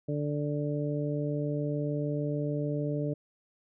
harmonic tone, 146.83 Hz, D3, in tune, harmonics 1 / 2 / 3 / 4, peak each -31 / -34 / -36 / -37 dBFS, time 0.08-3.14 s, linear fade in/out 10 ms, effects none

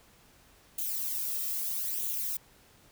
violet noise with flanger, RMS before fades -33 dBFS, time 0.78-2.37 s, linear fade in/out 5 ms, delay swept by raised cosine 0.29 to 1.59 ms, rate 0.78 Hz, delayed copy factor +0.55, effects pink hiss -60 dBFS RMS until 2.91 s

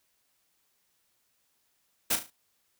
white noise with echo, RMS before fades -26 dBFS, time 2.1-2.16 s, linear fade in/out 10 ms, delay 36 ms, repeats 4, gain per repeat -8 dB, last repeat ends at 2.304 s, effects white hiss -73 dBFS RMS until 2.79 s

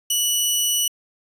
15% pulse tone, 2949 Hz, F#7, 6 cents flat, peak -11 dBFS, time 0.1-0.88 s, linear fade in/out 5 ms, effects resampled to 32000 Hz

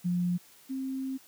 sine tone pair in turn, 177 / 265.2 Hz, F3 / C4, +23 / +23 cents, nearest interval perfect fifth, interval 700 cents, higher second, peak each -25 / -31 dBFS, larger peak first, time 0.04-0.38 / 0.69-1.18 s, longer second, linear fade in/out 20 ms, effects white hiss -57 dBFS RMS until 1.27 s + high-pass 100 Hz 12 dB/octave

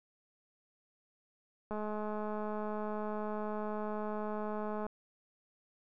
click train, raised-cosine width 1 ms, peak -26 dBFS, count 670, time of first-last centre 1.71-4.866 s, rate 212 Hz, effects none

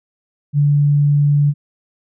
sine tone, 145 Hz, D3, 22 cents flat, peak -10 dBFS, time 0.53-1.54 s, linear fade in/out 50 ms, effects none

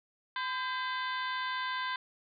harmonic tone with a mistuned harmonic, 509 Hz, C5, 48 cents flat, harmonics 2 / 3 / 4 / 5 / 6 / 7 / 8 / 9, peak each -35 / -37 / -42 / -51 / -46 / -43 / -49 / -52 dBFS, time 0.36-1.96 s, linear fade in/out 2 ms, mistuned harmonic 3, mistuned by +63 cents, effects none

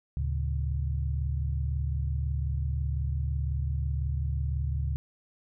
sine tone cluster, 72.9 / 111.1 / 136.8 Hz, D2 / A2 / C#3, -12 / +17 / -23 cents, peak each -28 / -35 / -34 dBFS, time 0.17-4.96 s, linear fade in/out 0 ms, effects none

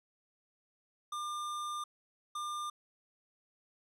square tone bursts at uneven times, 1200 Hz, D6, 37 cents sharp, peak -37 dBFS, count 2, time 1.12-1.84 / 2.35-2.7 s, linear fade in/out 5 ms, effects low-pass 10000 Hz 12 dB/octave

